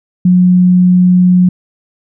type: tone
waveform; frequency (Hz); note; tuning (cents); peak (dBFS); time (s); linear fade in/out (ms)
sine; 180.8; F#3; -40; -4; 0.25-1.49; 5
effects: none